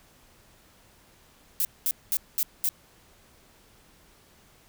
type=noise bursts; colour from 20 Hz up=violet; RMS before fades=-25 dBFS; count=5; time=1.6-2.69 s; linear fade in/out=0 ms; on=50 ms; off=210 ms; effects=pink hiss -58 dBFS RMS until 4.68 s